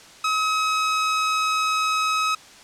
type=tone; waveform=sawtooth; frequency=1276 Hz; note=D#6; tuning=43 cents sharp; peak=-16 dBFS; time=0.24-2.35 s; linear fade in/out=5 ms; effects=white hiss -46 dBFS RMS until 2.63 s + low-pass 7000 Hz 12 dB/octave